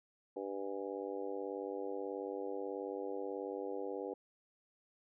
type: harmonic tone with a mistuned harmonic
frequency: 98.4 Hz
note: G2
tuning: 7 cents sharp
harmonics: 3 / 4 / 5 / 6 / 7 / 8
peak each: -46 / -43 / -42 / -50 / -53 / -50 dBFS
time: 0.36-4.14 s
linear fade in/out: 5 ms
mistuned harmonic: 8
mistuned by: +76 cents
effects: none